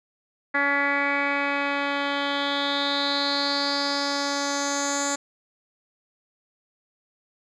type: tone with low-pass filter sweep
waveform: 10% pulse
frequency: 282.7 Hz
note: C#4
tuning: 34 cents sharp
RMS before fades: -25 dBFS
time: 0.54-5.16 s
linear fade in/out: 10 ms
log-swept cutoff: 1900 to 7200 Hz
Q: 6.2
effects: none